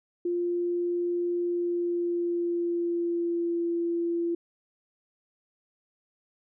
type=tone with pitch glide; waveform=sine; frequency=349.3 to 340.5 Hz; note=F4 to F4; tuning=0 to -44 cents; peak=-25 dBFS; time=0.25-4.35 s; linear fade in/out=5 ms; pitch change=-44 cents; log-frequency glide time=1.39-3.67 s; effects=none